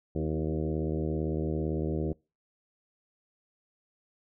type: harmonic tone with a mistuned harmonic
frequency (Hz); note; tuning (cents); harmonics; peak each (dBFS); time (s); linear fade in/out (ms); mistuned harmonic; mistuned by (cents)
77.8; D#2; 0; 1 / 2 / 3 / 4 / 5 / 6 / 7 / 8 / 9; -34 / -33 / -37 / -35 / -36 / -39 / -41 / -48 / -50; 0.15-2.13; 5; 4; +36
effects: noise-tail reverb RT60 0.3 s tail -26 dB re dry